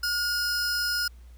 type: tone pair together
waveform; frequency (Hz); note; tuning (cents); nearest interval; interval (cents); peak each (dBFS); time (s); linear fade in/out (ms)
45% pulse; 1434 / 5110; F6 / D#8; +45 / +45; octave + minor seventh; 2200; -28; 0.03-1.08; 5
effects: added 60 Hz sine -45 dBFS peak until 1.37 s + pink hiss -63 dBFS RMS until 1.37 s